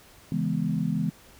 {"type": "chord", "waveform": "sine", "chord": "C# minor seventh", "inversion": "none", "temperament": "equal", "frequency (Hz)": [138.59, 164.81, 207.7, 246.9], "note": ["C#3", "E3", "G#3", "B3"], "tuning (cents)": [0, 0, 0, 0], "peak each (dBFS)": [-33, -27, -29, -31], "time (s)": [0.32, 1.1], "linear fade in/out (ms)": 2, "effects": ["pink hiss -53 dBFS RMS until 1.39 s"]}